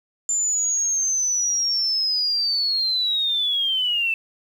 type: linear sweep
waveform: sine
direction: down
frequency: 7190 to 2637 Hz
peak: -19 dBFS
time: 0.29-4.14 s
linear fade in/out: 2 ms
effects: 8-bit